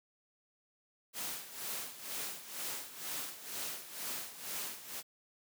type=noise with tremolo; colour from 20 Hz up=white; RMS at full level=-39 dBFS; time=1.13-5.03 s; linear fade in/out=50 ms; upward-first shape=sine; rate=2.1 Hz; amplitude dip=75%; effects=high-pass 150 Hz 12 dB/octave